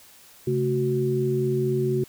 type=tone cluster; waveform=sine; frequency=135.3 / 219.5 / 370.5 Hz; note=C#3 / A3 / F#4; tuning=-42 / -4 / +2 cents; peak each=-25 / -30 / -23 dBFS; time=0.47-2.04 s; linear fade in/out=5 ms; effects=white hiss -51 dBFS RMS until 2.08 s